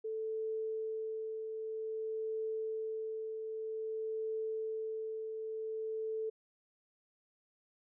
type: tone with tremolo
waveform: sine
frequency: 440 Hz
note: A4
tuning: in tune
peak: -34 dBFS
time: 0.04-6.3 s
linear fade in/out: 10 ms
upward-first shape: triangle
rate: 0.52 Hz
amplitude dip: 40%
effects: none